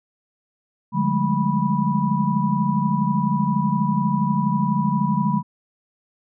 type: tone cluster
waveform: sine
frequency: 146.5 / 177.5 / 201.7 / 214.1 / 982 Hz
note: D3 / F3 / G3 / A3 / B5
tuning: -4 / +28 / +50 / -47 / -10 cents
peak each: -24 dBFS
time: 0.92-5.43 s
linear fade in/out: 50 ms
effects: none